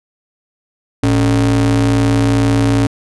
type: ring-modulated tone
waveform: square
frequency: 82.41 Hz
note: E2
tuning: in tune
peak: -8 dBFS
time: 1.03-2.87 s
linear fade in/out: 5 ms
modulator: 196 Hz
effects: resampled to 24000 Hz